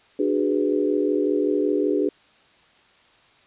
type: chord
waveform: sine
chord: G# half-diminished seventh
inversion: second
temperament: equal with one note detuned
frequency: 296.7 / 370 / 415.3 / 493.9 Hz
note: D4 / F#4 / G#4 / B4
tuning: +18 / 0 / 0 / 0 cents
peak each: -23 / -25 / -23 / -28 dBFS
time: 0.19-2.09 s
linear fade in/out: 5 ms
effects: white hiss -56 dBFS RMS until 3.46 s + resampled to 8000 Hz